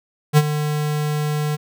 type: tone with ADSR envelope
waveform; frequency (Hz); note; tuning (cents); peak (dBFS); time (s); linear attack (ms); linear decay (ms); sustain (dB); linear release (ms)
square; 150; D3; +37; -8; 0.33-1.57; 44; 42; -12; 26
effects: none